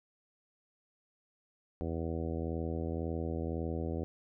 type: harmonic tone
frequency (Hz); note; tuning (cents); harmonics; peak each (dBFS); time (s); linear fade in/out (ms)
81.9; E2; -11; 1 / 2 / 3 / 4 / 5 / 6 / 7 / 8 / 9; -37 / -41 / -41 / -41 / -43 / -43 / -47 / -53 / -50; 1.81-4.04; 0
effects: none